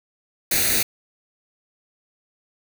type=noise with comb filter; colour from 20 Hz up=white; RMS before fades=-20 dBFS; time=0.51-0.83 s; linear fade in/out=5 ms; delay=0.47 ms; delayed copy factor=+0.7; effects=none